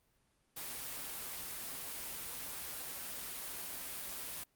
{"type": "noise with comb filter", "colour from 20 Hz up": "white", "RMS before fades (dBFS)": -43, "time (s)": [0.56, 4.44], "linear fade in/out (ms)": 10, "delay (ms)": 9.4, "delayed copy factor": -0.5, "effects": ["pink hiss -75 dBFS RMS until 4.55 s", "Opus 32 kbps"]}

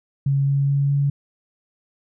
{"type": "tone with pitch steps", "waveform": "sine", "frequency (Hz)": [138.59, 139.47, 140.36, 141.26], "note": ["C#3", "C#3", "C#3", "C#3"], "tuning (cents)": [0, 11, 22, 33], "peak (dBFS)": -16, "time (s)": [0.26, 1.1], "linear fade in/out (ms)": 5, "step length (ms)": 210, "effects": []}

